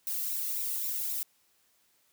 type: noise with flanger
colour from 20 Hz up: violet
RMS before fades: -33 dBFS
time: 0.07-1.23 s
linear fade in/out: 0 ms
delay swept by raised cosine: 0.62 to 1.32 ms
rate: 3.8 Hz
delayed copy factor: -0.65
effects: white hiss -69 dBFS RMS until 2.12 s + high-pass 60 Hz 12 dB/octave